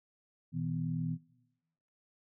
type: tone cluster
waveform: sine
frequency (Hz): 120.4 / 160.7 / 249.5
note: B2 / E3 / B3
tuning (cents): -44 / -44 / +18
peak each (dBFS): -39 / -34 / -40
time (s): 0.52-1.18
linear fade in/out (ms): 50
effects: noise-tail reverb RT60 0.9 s tail -18 dB re dry